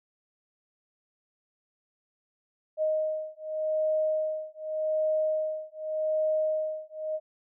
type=beating tone pair; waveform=sine; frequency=622.3 / 623.15 Hz; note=D#5 / D#5; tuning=0 / +2 cents; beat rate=0.85 Hz; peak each=-29 dBFS; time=2.77-7.2 s; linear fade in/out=50 ms; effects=none